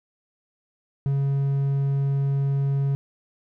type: tone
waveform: triangle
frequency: 138.59 Hz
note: C#3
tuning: in tune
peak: -18 dBFS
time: 1.06-2.95 s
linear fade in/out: 0 ms
effects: none

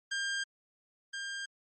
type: tone pair in turn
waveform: sawtooth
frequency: 1600 / 1600 Hz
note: G6 / G6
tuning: +35 / +35 cents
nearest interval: unison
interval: 0 cents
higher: neither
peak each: -28 / -33 dBFS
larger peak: first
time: 0.11-0.44 / 1.13-1.46 s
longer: neither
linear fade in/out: 10 ms
effects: MP3 32 kbps

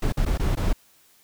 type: noise with dropouts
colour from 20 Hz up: brown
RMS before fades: -22 dBFS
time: 0.02-0.73 s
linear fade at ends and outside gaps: 5 ms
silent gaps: 0.124-0.171 / 0.252-0.261 / 0.376-0.396 / 0.553-0.57 s
effects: white hiss -58 dBFS RMS until 1.23 s

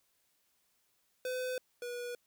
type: tone pair in turn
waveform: square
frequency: 507 / 485.2 Hz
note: B4 / B4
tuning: +45 / -31 cents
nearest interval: minor second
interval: 76 cents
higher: first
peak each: -35 / -39 dBFS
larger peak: first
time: 1.25-1.58 / 1.82-2.15 s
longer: neither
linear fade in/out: 2 ms
effects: white hiss -75 dBFS RMS until 2.26 s

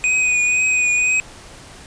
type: tone with vibrato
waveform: square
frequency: 2489 Hz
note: D#7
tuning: in tune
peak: -15 dBFS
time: 0.04-1.2 s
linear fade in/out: 0 ms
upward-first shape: triangle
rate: 2 Hz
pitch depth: 31 cents each way
effects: pink hiss -40 dBFS RMS until 1.86 s + resampled to 22050 Hz

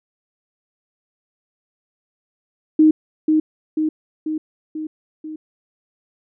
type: tone with echo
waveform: sine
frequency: 311.1 Hz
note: D#4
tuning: in tune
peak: -8 dBFS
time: 2.79-2.91 s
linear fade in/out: 5 ms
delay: 490 ms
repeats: 5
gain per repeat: -4 dB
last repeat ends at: 5.36 s
effects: none

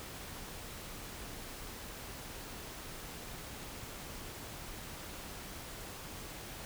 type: silence
effects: pink hiss -46 dBFS RMS until 6.65 s

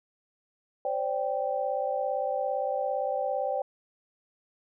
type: chord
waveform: sine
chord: C suspended second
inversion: none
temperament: equal with one note detuned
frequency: 523.3 / 580.9 / 784 Hz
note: C5 / D5 / G5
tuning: 0 / -19 / 0 cents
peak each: -31 dBFS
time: 0.85-3.62 s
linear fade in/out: 2 ms
effects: none

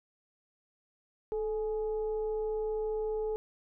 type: tone with frequency modulation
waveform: sine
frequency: 433.4 Hz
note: A4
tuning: 26 cents flat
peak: -30 dBFS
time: 1.32-3.36 s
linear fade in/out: 0 ms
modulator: 406 Hz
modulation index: 0.39
effects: none

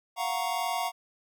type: chord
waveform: square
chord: Gb major seventh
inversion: third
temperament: equal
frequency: 698.5 / 740 / 932.3 / 1108.7 Hz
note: F5 / Gb5 / Bb5 / Db6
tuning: 0 / 0 / 0 / 0 cents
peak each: -34 / -34 / -34 / -37 dBFS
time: 0.16-0.92 s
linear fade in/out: 50 ms
effects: none

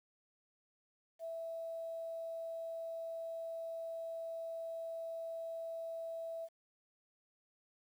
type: tone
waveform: sine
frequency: 659.3 Hz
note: E5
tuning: in tune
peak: -40 dBFS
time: 1.19-6.49 s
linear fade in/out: 50 ms
effects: 11-bit

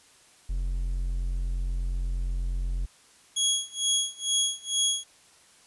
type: tone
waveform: triangle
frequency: 44.21 Hz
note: F1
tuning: 22 cents sharp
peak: -24 dBFS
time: 0.49-2.86 s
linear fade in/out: 10 ms
type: tone with tremolo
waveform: 20% pulse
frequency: 3322 Hz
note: G#7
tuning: in tune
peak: -16 dBFS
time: 3.36-5.04 s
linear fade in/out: 10 ms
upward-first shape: sine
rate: 2.2 Hz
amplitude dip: 95%
effects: white hiss -57 dBFS RMS until 5.66 s + resampled to 24000 Hz

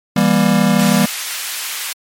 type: chord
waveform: square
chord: E diminished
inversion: none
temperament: just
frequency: 164.81 / 197.78 / 237.3 Hz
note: E3 / G3 / Bb3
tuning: 0 / +16 / +31 cents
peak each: -18 / -14 / -16 dBFS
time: 0.16-1.06 s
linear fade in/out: 5 ms
type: high-pass noise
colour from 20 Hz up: pink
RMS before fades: -24 dBFS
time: 0.79-1.93 s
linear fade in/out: 5 ms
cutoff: 1800 Hz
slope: 12 dB/octave
effects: MP3 64 kbps

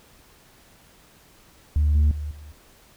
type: tone with level steps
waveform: sine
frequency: 74.5 Hz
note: D2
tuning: 25 cents sharp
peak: -15 / -12 / -27 / -39 dBFS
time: 1.76-2.52 s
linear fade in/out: 0 ms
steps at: 1.95 / 2.11 / 2.31 s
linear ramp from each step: 2 ms
effects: tanh soft clip ceiling -14 dBFS + pink hiss -54 dBFS RMS until 2.96 s

